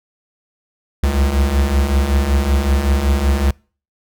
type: beating tone pair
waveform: square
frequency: 65.41 / 70.71 Hz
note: C2 / C#2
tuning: 0 / +35 cents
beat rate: 5.3 Hz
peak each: -20 / -15 dBFS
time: 1.03-3.51 s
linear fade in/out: 5 ms
effects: noise-tail reverb RT60 0.4 s tail -26 dB re dry